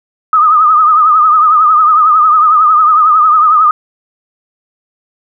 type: tone with vibrato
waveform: sine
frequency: 1244.5 Hz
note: D#6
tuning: in tune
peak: -4 dBFS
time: 0.33-3.71 s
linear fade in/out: 2 ms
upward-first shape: triangle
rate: 11 Hz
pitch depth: 91 cents each way
effects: none